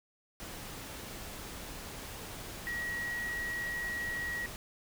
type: tone in noise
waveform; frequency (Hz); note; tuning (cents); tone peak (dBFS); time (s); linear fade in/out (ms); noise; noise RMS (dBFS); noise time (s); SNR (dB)
sine; 1909; A#6; +41; -34; 2.67-4.46; 0; pink; -44; 0.4-4.56; +7
effects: none